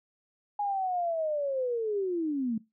sine linear sweep, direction down, 830.6 to 214.7 Hz, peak -27 dBFS, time 0.59-2.58 s, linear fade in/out 5 ms, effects noise-tail reverb RT60 0.2 s tail -20 dB re dry

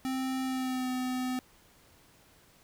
square tone with pitch glide, 261.6 to 254.3 Hz, C4 to C4, 0 to -49 cents, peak -31 dBFS, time 0.05-1.39 s, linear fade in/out 0 ms, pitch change -49 cents, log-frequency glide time 0.44-0.89 s, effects pink hiss -61 dBFS RMS until 2.63 s

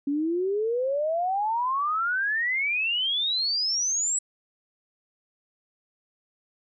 sine exponential sweep, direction up, 276.8 to 7902 Hz, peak -23 dBFS, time 0.07-4.19 s, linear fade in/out 5 ms, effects none

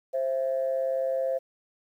sine tone pair together, 528 / 666 Hz, C5 / E5, +16 / +18 cents, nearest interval major third, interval 402 cents, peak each -25 / -30 dBFS, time 0.13-1.39 s, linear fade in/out 20 ms, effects tanh soft clip ceiling -18 dBFS + 10-bit

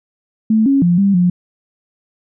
sine tone with pitch steps, 219.3 / 274.9 / 174.3 / 198.2 / 177.8 Hz, A3 / C#4 / F3 / G3 / F3, -6 / -14 / -3 / +19 / +31 cents, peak -9 dBFS, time 0.5-1.3 s, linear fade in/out 5 ms, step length 160 ms, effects none

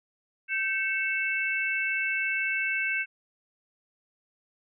sine tone cluster, 1555 / 2211 / 2657 Hz, G6 / C#7 / E7, -14 / -5 / +13 cents, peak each -30 dBFS, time 0.48-3.06 s, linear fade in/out 50 ms, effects none

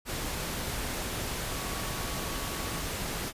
sine tone in noise, 1125 Hz, C#6, 25 cents sharp, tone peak -44 dBFS, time 1.46-2.84 s, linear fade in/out 50 ms, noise pink, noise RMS -34 dBFS, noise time 0.05-3.33 s, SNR -13 dB, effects resampled to 32000 Hz

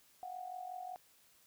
sine tone with amplitude modulation, 732 Hz, F#5, 19 cents flat, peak -39 dBFS, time 0.23-0.96 s, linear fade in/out 0 ms, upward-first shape sine, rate 45.4 Hz, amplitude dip 70%, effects white hiss -67 dBFS RMS until 1.46 s

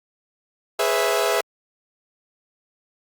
sawtooth chord, C# minor seventh, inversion second, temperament equal with one note detuned, 415.3 / 493.9 / 540.8 / 659.3 Hz, G#4 / B4 / C#5 / E5, 0 / 0 / -43 / 0 cents, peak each -20 / -21 / -24 / -19 dBFS, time 0.79-1.41 s, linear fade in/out 5 ms, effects Opus 48 kbps

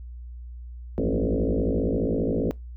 sine tone with frequency modulation, 104.1 Hz, G#2, 5 cents sharp, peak -21 dBFS, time 0.98-2.51 s, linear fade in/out 0 ms, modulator 54.9 Hz, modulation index 7.9, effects noise-tail reverb RT60 0.2 s tail -24 dB re dry + added 60 Hz sine -36 dBFS peak until 2.76 s

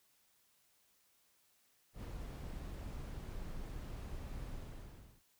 brown noise with ADSR envelope, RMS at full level -43 dBFS, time 1.93-5.23 s, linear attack 98 ms, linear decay 25 ms, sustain -2 dB, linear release 710 ms, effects white hiss -73 dBFS RMS until 5.39 s

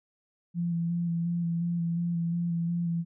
sine tone with vibrato, 170.2 Hz, F3, 44 cents flat, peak -26 dBFS, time 0.54-3.05 s, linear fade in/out 50 ms, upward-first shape square, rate 2.8 Hz, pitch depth 18 cents each way, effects none

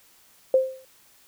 sine tone with exponential decay, 523.3 Hz, C5, in tune, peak -12 dBFS, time 0.54-0.85 s, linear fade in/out 2 ms, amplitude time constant 67 ms, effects white hiss -57 dBFS RMS until 1.27 s

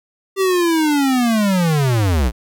square linear sweep, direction down, 392 to 53 Hz, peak -14 dBFS, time 0.36-2.32 s, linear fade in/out 50 ms, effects none

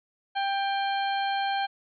harmonic tone with a mistuned harmonic, 790 Hz, G5, 13 cents sharp, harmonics 1 / 2 / 3 / 4 / 5, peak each -26 / -33 / -39 / -37 / -40 dBFS, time 0.35-1.67 s, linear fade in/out 20 ms, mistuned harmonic 5, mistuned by +110 cents, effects none

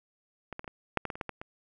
clicks, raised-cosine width 0.5 ms, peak -23 / -22 / -28 / -24 / -10 / -18 / -20 / -26 / -18 / -20 / -25 dBFS, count 11, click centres 0.527 / 0.594 / 0.644 / 0.678 / 0.973 / 1.053 / 1.102 / 1.155 / 1.212 / 1.293 / 1.415 s, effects none

